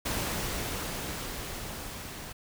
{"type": "noise with level ramp", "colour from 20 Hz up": "pink", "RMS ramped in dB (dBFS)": [-31, -42], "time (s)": [0.05, 2.33], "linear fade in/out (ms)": 10, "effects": []}